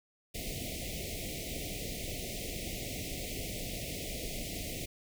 pink band-stop noise, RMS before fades -39 dBFS, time 0.34-4.86 s, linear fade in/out 10 ms, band 720 to 2000 Hz, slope 96 dB/octave, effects none

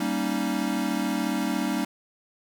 square chord, Eb dominant seventh, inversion first, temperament equal, 196 / 233.1 / 277.2 / 311.1 Hz, G3 / Bb3 / Db4 / Eb4, 0 / 0 / 0 / 0 cents, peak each -31 dBFS, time 0-1.85 s, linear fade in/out 5 ms, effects none

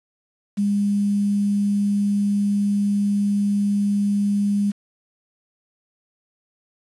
sine tone with quantisation, 202.9 Hz, G#3, 40 cents flat, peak -17 dBFS, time 0.57-4.72 s, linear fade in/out 20 ms, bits 7, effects resampled to 24000 Hz

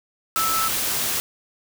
sine tone in noise, 1313 Hz, E6, 7 cents flat, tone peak -22 dBFS, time 0.36-0.68 s, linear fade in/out 0 ms, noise white, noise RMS -24 dBFS, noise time 0.36-1.2 s, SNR -1 dB, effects none

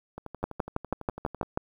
two click trains, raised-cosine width 1 ms, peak -24 / -13 dBFS, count 16 / 8, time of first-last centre 0.18-1.43 / 0.44-1.575 s, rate 12 / 6.17 Hz, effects 9-bit

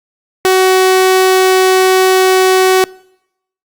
sawtooth tone, 374.9 Hz, F#4, 23 cents sharp, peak -3 dBFS, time 0.45-2.84 s, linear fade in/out 0 ms, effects noise-tail reverb RT60 0.8 s tail -24 dB re dry + Opus 48 kbps

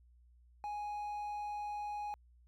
triangle tone, 830.6 Hz, G#5, in tune, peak -36 dBFS, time 0.64-2.14 s, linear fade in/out 0 ms, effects added 60 Hz sine -61 dBFS peak until 2.47 s

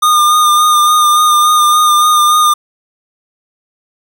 square tone with vibrato, 1215 Hz, D#6, 42 cents flat, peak -7 dBFS, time 0.02-2.54 s, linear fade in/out 10 ms, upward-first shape sine, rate 3.5 Hz, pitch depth 23 cents each way, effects none

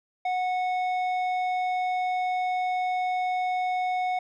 square tone with low-pass filter, 734 Hz, F#5, 14 cents flat, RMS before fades -27 dBFS, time 0.25-4.19 s, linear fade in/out 5 ms, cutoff 2200 Hz, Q 0.88, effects none

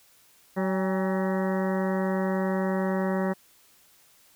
harmonic tone with a mistuned harmonic, 189.2 Hz, F#3, 39 cents sharp, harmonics 1 / 2 / 3 / 4 / 5 / 6 / 7 / 8 / 9 / 10, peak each -26 / -31 / -31 / -37 / -38 / -41 / -43 / -44 / -44 / -40 dBFS, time 0.56-3.34 s, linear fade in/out 20 ms, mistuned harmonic 4, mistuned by +81 cents, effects white hiss -59 dBFS RMS until 4.35 s

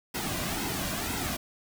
pink noise with flanger, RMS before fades -32 dBFS, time 0.14-1.37 s, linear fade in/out 10 ms, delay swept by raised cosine 1.7 to 2.32 ms, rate 2 Hz, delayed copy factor -0.6, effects none

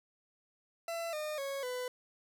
40% pulse tone with pitch steps, 671 / 608.2 / 551.4 / 499.8 Hz, E5 / D#5 / C#5 / B4, +31 / -40 / -9 / +21 cents, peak -35 dBFS, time 0.88-1.88 s, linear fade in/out 2 ms, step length 250 ms, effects none

